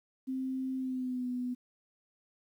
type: tone with pitch glide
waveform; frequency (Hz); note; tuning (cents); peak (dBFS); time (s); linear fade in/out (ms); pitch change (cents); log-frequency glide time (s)
sine; 261.6 to 248.5; C4 to B3; 0 to +11; -32; 0.27-1.55; 20; -89; 0.77-1.28
effects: 11-bit